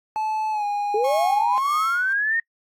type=tone with pitch glide; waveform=triangle; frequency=867 to 820.7 Hz; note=A5 to G#5; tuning=-26 to -21 cents; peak=-20 dBFS; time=0.16-1.58 s; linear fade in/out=0 ms; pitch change=-95 cents; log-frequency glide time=0.51-0.65 s
type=linear sweep; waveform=sine; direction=up; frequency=406.9 to 1864.7 Hz; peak=-19 dBFS; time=0.94-2.4 s; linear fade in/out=5 ms
type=tone with tremolo; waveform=sawtooth; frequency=1090 Hz; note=C#6; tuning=29 cents flat; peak=-24 dBFS; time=1.04-2.13 s; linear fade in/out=5 ms; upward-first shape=sine; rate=1.7 Hz; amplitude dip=90%
effects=noise-tail reverb RT60 0.1 s tail -24 dB re dry + AAC 64 kbps